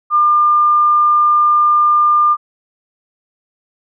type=tone; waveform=sine; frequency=1200 Hz; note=D6; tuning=37 cents sharp; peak=-8 dBFS; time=0.1-2.37 s; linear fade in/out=50 ms; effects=none